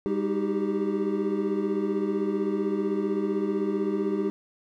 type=tone cluster; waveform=triangle; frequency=200.4 / 312.3 / 383.7 / 399.4 Hz; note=G3 / D#4 / G4 / G4; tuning=+38 / +7 / -37 / +32 cents; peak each=-28 dBFS; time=0.06-4.3 s; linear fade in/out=0 ms; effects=none